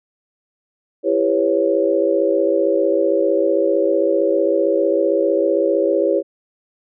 sine chord, C# half-diminished seventh, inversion first, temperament just, 332.6 / 399.1 / 498.9 / 554.4 Hz, E4 / G4 / B4 / C#5, +16 / +31 / +17 / 0 cents, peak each -20 / -19 / -21 / -18 dBFS, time 1.03-6.23 s, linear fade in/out 50 ms, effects none

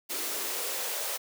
white noise with high-pass filter sweep, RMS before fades -33 dBFS, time 0.09-1.18 s, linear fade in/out 20 ms, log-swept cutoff 330 to 560 Hz, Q 2.5, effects none

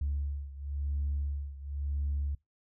sine beating tone pair, 70.9 / 71.86 Hz, C#2 / D2, +40 / -37 cents, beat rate 0.96 Hz, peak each -32 / -35 dBFS, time 0.01-2.35 s, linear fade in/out 5 ms, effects noise-tail reverb RT60 0.2 s tail -25 dB re dry + tanh soft clip ceiling -25 dBFS

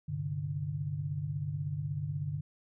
sine chord, G suspended fourth, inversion none, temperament just, 98 / 130.67 / 147 Hz, G2 / C3 / D3, 0 / -2 / +2 cents, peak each -39 / -40 / -34 dBFS, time 0.08-2.41 s, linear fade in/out 10 ms, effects none

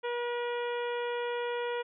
harmonic tone, 480.7 Hz, B4, 47 cents flat, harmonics 1 / 2 / 3 / 4 / 5 / 6 / 7, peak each -32 / -38 / -42 / -44 / -46 / -48 / -49 dBFS, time 0.03-1.83 s, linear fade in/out 20 ms, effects none

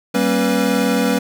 square tone cluster, 193.3 / 233.5 / 271.9 / 491.5 Hz, G3 / A#3 / C#4 / B4, -24 / +3 / -33 / -8 cents, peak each -21 dBFS, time 0.14-1.19 s, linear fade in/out 10 ms, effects none

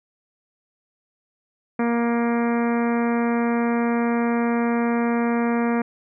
harmonic tone, 235.2 Hz, A#3, 16 cents sharp, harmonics 1 / 2 / 3 / 4 / 5 / 6 / 7 / 8 / 9 / 10, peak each -20 / -26 / -30 / -32 / -34 / -36 / -37 / -38 / -39 / -40 dBFS, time 1.79-5.82 s, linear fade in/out 5 ms, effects none

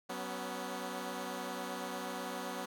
10% pulse chord, F# suspended fourth, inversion none, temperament equal with one note detuned, 187.47 / 246.9 / 277.2 Hz, F#3 / B3 / C#4, +23 / 0 / 0 cents, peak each -35 / -33 / -37 dBFS, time 0.09-2.66 s, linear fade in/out 10 ms, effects none

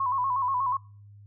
sine tone with vibrato, 1040 Hz, C6, 11 cents flat, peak -24 dBFS, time 0-0.77 s, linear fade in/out 5 ms, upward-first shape square, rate 8.3 Hz, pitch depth 77 cents each way, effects noise-tail reverb RT60 0.4 s tail -23 dB re dry + added 102 Hz sine -47 dBFS peak until 1.26 s

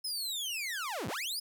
sawtooth linear two-way sweep, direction down then up, 5200 to 77.2 to 5200 Hz, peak -31 dBFS, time 0.04-1.4 s, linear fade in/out 10 ms, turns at 1.08 s, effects none

